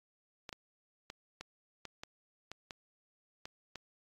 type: clicks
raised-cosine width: 0.2 ms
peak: -26 dBFS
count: 10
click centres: 0.492 / 0.528 / 1.101 / 1.41 / 1.853 / 2.035 / 2.516 / 2.708 / 3.455 / 3.757 s
effects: AAC 32 kbps